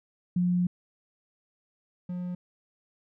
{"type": "tone pair in turn", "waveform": ["sine", "triangle"], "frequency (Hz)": [178.1, 178.78], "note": ["F3", "F3"], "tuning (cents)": [34, 41], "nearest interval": "unison", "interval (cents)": 7, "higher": "second", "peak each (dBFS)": [-22, -29], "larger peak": "first", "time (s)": [[0.36, 0.67], [2.09, 2.35]], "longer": "first", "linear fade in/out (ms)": 5, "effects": []}